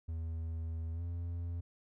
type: tone with pitch glide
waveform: triangle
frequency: 81.6 to 85.71 Hz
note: E2 to F2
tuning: -17 to -32 cents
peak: -34 dBFS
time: 0.08-1.61 s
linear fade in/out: 10 ms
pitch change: +85 cents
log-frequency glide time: 0.93-1.02 s
effects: none